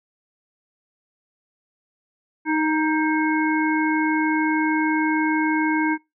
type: harmonic tone with a mistuned harmonic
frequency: 311.1 Hz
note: D#4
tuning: in tune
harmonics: 1 / 3 / 5 / 7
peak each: -20 / -25 / -27 / -28 dBFS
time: 2.45-5.98 s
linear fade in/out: 50 ms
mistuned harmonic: 5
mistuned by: +29 cents
effects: noise-tail reverb RT60 0.2 s tail -23 dB re dry